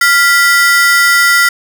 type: ring-modulated tone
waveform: 45% pulse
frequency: 1680 Hz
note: G#6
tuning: 19 cents sharp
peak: -3 dBFS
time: 0.01-1.49 s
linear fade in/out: 5 ms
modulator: 287 Hz
effects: none